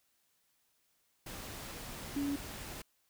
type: tone in noise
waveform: sine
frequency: 283 Hz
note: C#4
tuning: 36 cents sharp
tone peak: -32 dBFS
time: 2.16-2.36 s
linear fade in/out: 5 ms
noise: pink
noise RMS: -45 dBFS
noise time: 1.26-2.82 s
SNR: +10 dB
effects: white hiss -75 dBFS RMS until 3.09 s